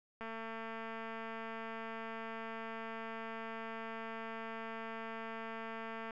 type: click train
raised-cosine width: 0.5 ms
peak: -30 dBFS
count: 1328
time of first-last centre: 0.21-6.108 s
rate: 225 Hz
effects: none